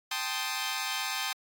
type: chord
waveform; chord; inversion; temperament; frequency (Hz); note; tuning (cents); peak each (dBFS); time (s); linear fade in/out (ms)
10% pulse; A half-diminished seventh; third; equal; 784 / 880 / 1046.5 / 1244.5; G5 / A5 / C6 / Eb6; 0 / 0 / 0 / 0; -28; 0.11-1.33; 5
effects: AAC 64 kbps